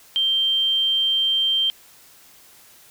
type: tone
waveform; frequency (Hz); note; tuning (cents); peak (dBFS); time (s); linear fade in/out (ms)
sine; 3150; G7; +8; -17; 0.16-1.7; 0
effects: white hiss -50 dBFS RMS until 2.9 s